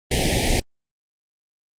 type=band-stop noise; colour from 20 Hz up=pink; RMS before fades=-19 dBFS; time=0.11-0.6 s; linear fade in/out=5 ms; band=850 to 1800 Hz; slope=96 dB/octave; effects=low-pass 9000 Hz 12 dB/octave + Opus 32 kbps